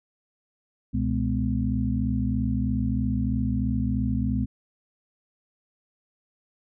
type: tone cluster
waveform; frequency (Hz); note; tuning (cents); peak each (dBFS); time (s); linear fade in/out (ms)
sine; 66.7 / 121 / 209.5 / 252.6; C2 / B2 / G#3 / B3; +34 / -35 / +15 / +39; -28; 0.93-4.46; 20
effects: none